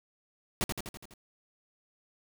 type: noise with echo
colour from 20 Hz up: pink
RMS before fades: -29 dBFS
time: 0.61-0.64 s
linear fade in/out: 0 ms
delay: 83 ms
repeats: 6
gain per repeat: -4 dB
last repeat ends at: 1.138 s
effects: none